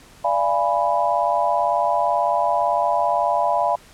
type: chord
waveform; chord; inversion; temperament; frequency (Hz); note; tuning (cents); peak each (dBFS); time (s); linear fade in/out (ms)
sine; D diminished seventh; none; equal with one note detuned; 587.3 / 685.3 / 830.6 / 987.8; D5 / F5 / Ab5 / Cb6; 0 / -33 / 0 / 0; -24 / -21 / -23 / -22; 0.24-3.76; 10
effects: pink hiss -48 dBFS RMS until 3.93 s + low-pass 11000 Hz 12 dB/octave